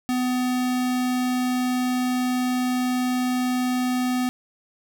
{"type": "tone", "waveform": "square", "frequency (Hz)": 251.2, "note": "B3", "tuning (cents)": 30, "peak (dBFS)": -22, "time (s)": [0.09, 4.29], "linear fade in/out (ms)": 0, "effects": ["8-bit"]}